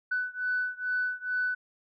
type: beating tone pair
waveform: sine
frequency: 1494 / 1496.3 Hz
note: F#6 / F#6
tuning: +16 / +19 cents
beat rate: 2.3 Hz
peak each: -30 / -31 dBFS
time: 0.11-1.55 s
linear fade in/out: 10 ms
effects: tanh soft clip ceiling -20 dBFS